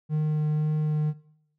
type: tone with vibrato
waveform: triangle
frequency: 152.8 Hz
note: D#3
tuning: 31 cents flat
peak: -20 dBFS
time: 0.09-1.14 s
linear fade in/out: 50 ms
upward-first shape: sine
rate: 1.9 Hz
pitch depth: 9 cents each way
effects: noise-tail reverb RT60 0.7 s tail -18 dB re dry